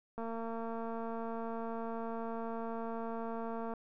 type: click train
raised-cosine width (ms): 1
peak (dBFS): -28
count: 812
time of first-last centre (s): 0.18-3.737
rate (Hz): 228
effects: none